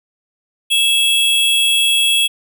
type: tone pair together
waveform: square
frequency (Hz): 2637 / 3322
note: E7 / G#7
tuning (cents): 0 / 0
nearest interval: major third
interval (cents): 400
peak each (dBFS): -19 / -13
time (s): 0.7-2.28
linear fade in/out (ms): 20
effects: none